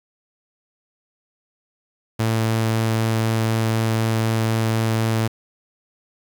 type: tone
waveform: sawtooth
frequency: 112 Hz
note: A2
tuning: 31 cents sharp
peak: -14 dBFS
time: 2.19-5.28 s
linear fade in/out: 10 ms
effects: 8-bit